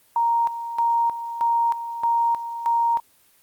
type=tone with tremolo; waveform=sine; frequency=932.3 Hz; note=A#5; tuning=in tune; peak=-17 dBFS; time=0.16-3 s; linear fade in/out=2 ms; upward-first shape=square; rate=1.6 Hz; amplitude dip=70%; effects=white hiss -58 dBFS RMS until 3.42 s + Opus 32 kbps